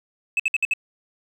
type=tone bursts; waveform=sine; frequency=2600 Hz; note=E7; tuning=24 cents flat; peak=-15 dBFS; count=5; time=0.37-0.736 s; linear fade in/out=2 ms; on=26 ms; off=59 ms; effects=tanh soft clip ceiling -16 dBFS + 8-bit